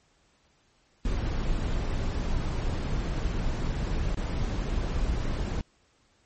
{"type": "noise with dropouts", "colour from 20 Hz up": "brown", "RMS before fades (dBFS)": -28, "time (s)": [1.05, 5.61], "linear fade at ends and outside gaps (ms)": 2, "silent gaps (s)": [4.146, 4.171], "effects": ["pink hiss -66 dBFS RMS until 6.25 s", "MP3 32 kbps"]}